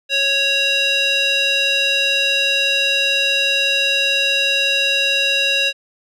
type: tone with band-pass filter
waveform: square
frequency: 553 Hz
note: C#5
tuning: 4 cents flat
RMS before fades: -17 dBFS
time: 0.09-5.73 s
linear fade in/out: 50 ms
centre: 3300 Hz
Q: 6.4
effects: none